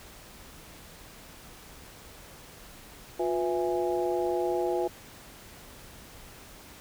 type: harmonic tone with a mistuned harmonic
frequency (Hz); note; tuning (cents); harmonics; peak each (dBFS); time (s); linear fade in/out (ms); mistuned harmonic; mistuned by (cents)
165.4; E3; +6; 2 / 3 / 4 / 5; -28 / -32 / -33 / -34; 3.19-4.88; 10; 2; +130
effects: pink hiss -49 dBFS RMS until 6.8 s